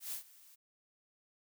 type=noise with ADSR envelope; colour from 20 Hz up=blue; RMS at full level=-39 dBFS; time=0-0.56 s; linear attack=120 ms; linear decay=110 ms; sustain=-21 dB; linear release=17 ms; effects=none